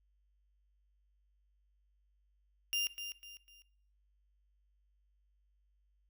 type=tone with echo; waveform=35% pulse; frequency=2800 Hz; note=F7; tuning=4 cents sharp; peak=-30 dBFS; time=2.73-2.87 s; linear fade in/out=0 ms; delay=250 ms; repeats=3; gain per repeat=-9 dB; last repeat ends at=3.62 s; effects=noise-tail reverb RT60 0.6 s tail -18 dB re dry + added 50 Hz sine -70 dBFS peak until 6.09 s